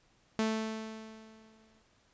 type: tone with exponential decay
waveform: sawtooth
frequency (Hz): 220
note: A3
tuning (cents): 0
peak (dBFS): -23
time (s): 0.39-1.82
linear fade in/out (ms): 0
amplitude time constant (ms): 310
effects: pink hiss -68 dBFS RMS until 2.13 s + resampled to 16000 Hz